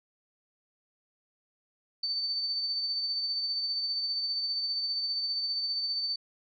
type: tone with tremolo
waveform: sine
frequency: 4550 Hz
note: C#8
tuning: 44 cents sharp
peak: -27 dBFS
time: 2.03-6.16 s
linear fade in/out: 5 ms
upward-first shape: triangle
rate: 15 Hz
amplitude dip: 40%
effects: none